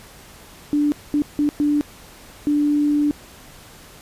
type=tone bursts at uneven times; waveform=sine; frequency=293.7 Hz; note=D4; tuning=in tune; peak=-15 dBFS; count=5; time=0.73-0.92 / 1.14-1.22 / 1.39-1.49 / 1.6-1.81 / 2.47-3.11 s; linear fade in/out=0 ms; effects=pink hiss -44 dBFS RMS until 4.01 s + resampled to 32000 Hz